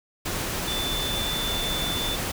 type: tone in noise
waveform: sine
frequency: 3520 Hz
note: A7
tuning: in tune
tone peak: -28 dBFS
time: 0.67-2.16 s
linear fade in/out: 10 ms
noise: pink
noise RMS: -29 dBFS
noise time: 0.25-2.32 s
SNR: -2 dB
effects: none